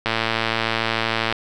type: click train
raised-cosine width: 0.3 ms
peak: -4 dBFS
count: 144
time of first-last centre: 0.06-1.325 s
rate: 113 Hz
effects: none